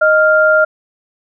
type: tone pair together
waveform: sine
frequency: 622.3 / 1397 Hz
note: D#5 / F6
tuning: 0 / 0 cents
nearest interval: octave + major second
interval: 1400 cents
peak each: -10 dBFS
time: 0.01-0.65 s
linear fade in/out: 10 ms
effects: none